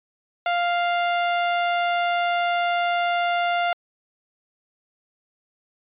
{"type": "tone", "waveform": "sawtooth", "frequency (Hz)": 698.5, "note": "F5", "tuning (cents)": 0, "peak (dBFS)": -16, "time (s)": [0.46, 3.73], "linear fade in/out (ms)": 2, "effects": ["resampled to 8000 Hz"]}